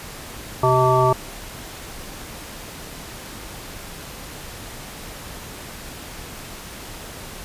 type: harmonic tone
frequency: 128.2 Hz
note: C3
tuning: 35 cents flat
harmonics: 1 / 3 / 5 / 7 / 9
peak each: -20 / -20 / -20 / -20 / -20 dBFS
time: 0.63-1.13 s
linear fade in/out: 5 ms
effects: pink hiss -36 dBFS RMS until 7.44 s + resampled to 32000 Hz